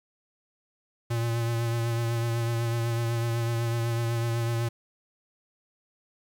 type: tone with vibrato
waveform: square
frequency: 116.54 Hz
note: A#2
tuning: in tune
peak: -26 dBFS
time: 1.1-4.69 s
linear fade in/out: 10 ms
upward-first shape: triangle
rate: 8 Hz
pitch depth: 31 cents each way
effects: 9-bit